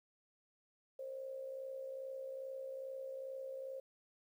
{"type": "tone with amplitude modulation", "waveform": "sine", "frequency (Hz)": 532, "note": "C5", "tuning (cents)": 29, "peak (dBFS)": -40, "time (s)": [0.99, 3.8], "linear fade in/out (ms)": 5, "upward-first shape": "sine", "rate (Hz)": 62.4, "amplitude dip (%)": 55, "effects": ["12-bit"]}